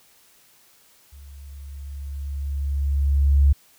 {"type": "tone with level ramp", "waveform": "sine", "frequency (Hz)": 70.1, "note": "C#2", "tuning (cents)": 20, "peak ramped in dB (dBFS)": [-41, -11], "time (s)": [1.12, 3.53], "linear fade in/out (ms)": 10, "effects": ["white hiss -56 dBFS RMS until 3.78 s"]}